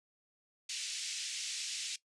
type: band-pass noise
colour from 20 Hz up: white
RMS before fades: -40 dBFS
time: 0.69-1.96 s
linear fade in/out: 5 ms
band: 2400 to 7300 Hz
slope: 24 dB/octave
effects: noise-tail reverb RT60 0.1 s tail -17 dB re dry + resampled to 24000 Hz